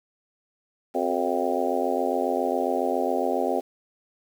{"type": "harmonic tone with a mistuned harmonic", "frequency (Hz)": 87.31, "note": "F2", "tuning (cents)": 0, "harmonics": [3, 4, 5, 6, 7, 8, 9], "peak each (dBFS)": [-30, -30, -30, -30, -30, -30, -30], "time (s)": [0.94, 3.61], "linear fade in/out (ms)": 20, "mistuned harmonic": 4, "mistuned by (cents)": 65, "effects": ["8-bit"]}